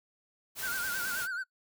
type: noise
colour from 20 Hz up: white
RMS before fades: -38 dBFS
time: 0.55-1.28 s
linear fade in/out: 50 ms
type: tone with vibrato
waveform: triangle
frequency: 1480 Hz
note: F#6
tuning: in tune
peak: -31 dBFS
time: 0.62-1.44 s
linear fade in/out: 20 ms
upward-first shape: sine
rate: 9.3 Hz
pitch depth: 98 cents each way
effects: noise-tail reverb RT60 0.1 s tail -24 dB re dry